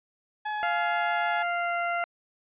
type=tone with vibrato; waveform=30% pulse; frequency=847 Hz; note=G#5; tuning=34 cents sharp; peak=-26 dBFS; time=0.45-1.43 s; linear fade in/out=10 ms; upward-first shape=triangle; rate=6.4 Hz; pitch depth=9 cents each way
type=tone with pitch glide; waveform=20% pulse; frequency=697 to 692.2 Hz; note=F5 to F5; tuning=-4 to -16 cents; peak=-21 dBFS; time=0.63-2.04 s; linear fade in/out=0 ms; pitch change=-12 cents; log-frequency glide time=1.44-1.75 s
effects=resampled to 8000 Hz